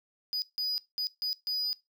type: tone bursts at uneven times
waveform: triangle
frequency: 4948 Hz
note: D#8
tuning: 10 cents flat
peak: -28 dBFS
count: 5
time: 0.33-0.42 / 0.58-0.78 / 0.98-1.07 / 1.22-1.33 / 1.47-1.73 s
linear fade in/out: 0 ms
effects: noise-tail reverb RT60 0.2 s tail -18 dB re dry